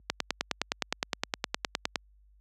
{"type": "click train", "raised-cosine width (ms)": 0.2, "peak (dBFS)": -9, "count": 19, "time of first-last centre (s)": [0.1, 1.958], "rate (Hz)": 9.69, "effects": ["added 50 Hz sine -39 dBFS peak until 2.4 s", "high-pass 150 Hz 12 dB/octave"]}